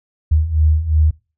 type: beating tone pair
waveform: sine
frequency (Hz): 75.8 / 78.6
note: D#2 / D#2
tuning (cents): -45 / +18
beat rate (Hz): 2.8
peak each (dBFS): -17 / -13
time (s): 0.31-1.11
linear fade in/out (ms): 10
effects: noise-tail reverb RT60 0.3 s tail -22 dB re dry